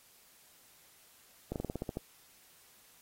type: slowing click train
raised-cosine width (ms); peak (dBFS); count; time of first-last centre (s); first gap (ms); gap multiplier
2; -22; 9; 1.52-1.971; 38; 1.11
effects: white hiss -62 dBFS RMS until 3.01 s + AAC 48 kbps